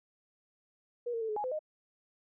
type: tone with pitch steps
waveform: sine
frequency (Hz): 481.2 / 458.8 / 444.6 / 426.1 / 834 / 510 / 616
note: B4 / A#4 / A4 / G#4 / G#5 / C5 / D#5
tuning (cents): -45 / -28 / +18 / +44 / +7 / -44 / -17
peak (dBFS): -32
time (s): 1.06-1.592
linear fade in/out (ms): 10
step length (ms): 76
effects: none